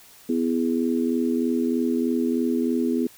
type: harmonic tone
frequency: 83.2 Hz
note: E2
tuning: 17 cents sharp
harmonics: 3 / 4 / 5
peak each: -22 / -26 / -28 dBFS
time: 0.29-3.07 s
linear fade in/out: 5 ms
effects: white hiss -50 dBFS RMS until 3.17 s